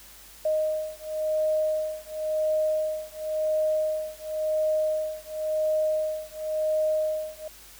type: beating tone pair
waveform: sine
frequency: 620 / 620.94 Hz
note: D#5 / D#5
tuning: -6 / -4 cents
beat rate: 0.94 Hz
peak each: -27 dBFS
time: 0.45-7.48 s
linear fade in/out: 5 ms
effects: added 50 Hz sine -56 dBFS peak until 7.79 s + white hiss -49 dBFS RMS until 7.79 s